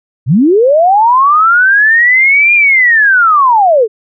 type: linear two-way sweep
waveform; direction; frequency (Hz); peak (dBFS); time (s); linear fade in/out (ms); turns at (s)
sine; up then down; 104 to 2432 to 406.1; -4; 0.26-3.88; 50; 2.54
effects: none